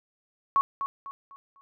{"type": "tone with echo", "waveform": "sine", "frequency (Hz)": 1106, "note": "C#6", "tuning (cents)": -4, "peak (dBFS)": -18, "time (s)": [0.56, 0.61], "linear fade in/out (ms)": 0, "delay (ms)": 250, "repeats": 4, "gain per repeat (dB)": -9, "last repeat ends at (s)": 1.61, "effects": []}